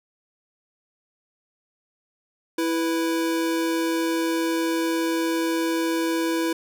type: tone pair together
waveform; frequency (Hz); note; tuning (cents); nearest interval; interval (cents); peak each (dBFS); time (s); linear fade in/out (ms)
square; 329.6 / 492.9; E4 / B4; 0 / -3; perfect fifth; 697; -23 / -30; 2.58-6.53; 5
effects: none